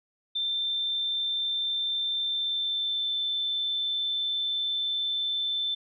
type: tone with pitch glide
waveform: sine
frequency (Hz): 3568 to 3537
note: A7 to A7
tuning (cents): +23 to +8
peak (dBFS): -26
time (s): 0.35-5.75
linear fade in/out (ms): 10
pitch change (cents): -15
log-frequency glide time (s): 2.24-3.17
effects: none